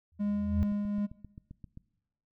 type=tone with exponential growth; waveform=sine; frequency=82.2 Hz; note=E2; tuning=4 cents flat; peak=-23 dBFS; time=0.12-0.63 s; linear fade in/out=0 ms; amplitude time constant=110 ms
type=tone with tremolo; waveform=triangle; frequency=205.3 Hz; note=G#3; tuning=20 cents flat; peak=-25 dBFS; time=0.19-1.07 s; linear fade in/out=20 ms; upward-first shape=triangle; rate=2.6 Hz; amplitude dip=35%
type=click train; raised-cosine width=5 ms; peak=-33 dBFS; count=9; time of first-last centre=0.72-1.774 s; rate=7.59 Hz
effects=noise-tail reverb RT60 1.0 s tail -22 dB re dry